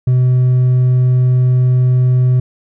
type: tone with hard clipping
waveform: sine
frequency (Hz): 126.5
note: B2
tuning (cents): +42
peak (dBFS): -9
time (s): 0.07-2.4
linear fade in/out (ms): 5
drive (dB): 2
effects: none